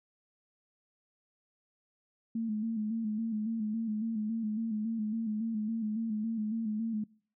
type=tone with vibrato; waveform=sine; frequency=220 Hz; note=A3; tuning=in tune; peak=-30 dBFS; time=2.35-7.04 s; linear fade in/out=5 ms; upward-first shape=square; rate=3.6 Hz; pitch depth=54 cents each way; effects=noise-tail reverb RT60 0.5 s tail -24 dB re dry